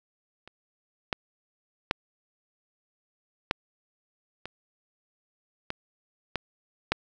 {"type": "clicks", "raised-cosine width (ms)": 0.3, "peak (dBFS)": [-29, -10, -7, -7, -21, -15, -12, -7], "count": 8, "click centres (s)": [0.476, 1.128, 1.911, 3.511, 4.456, 5.704, 6.357, 6.92], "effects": []}